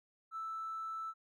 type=tone with tanh clipping; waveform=triangle; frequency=1318.5 Hz; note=E6; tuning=in tune; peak=-38 dBFS; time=0.31-1.14 s; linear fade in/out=50 ms; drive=1 dB; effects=none